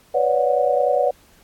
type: tone cluster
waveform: sine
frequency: 495.8 / 559 / 589 / 733 Hz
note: B4 / C#5 / D5 / F#5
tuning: +7 / +14 / +5 / -16 cents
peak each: -21 dBFS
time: 0.14-1.11 s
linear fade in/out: 10 ms
effects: pink hiss -54 dBFS RMS until 1.43 s + AAC 64 kbps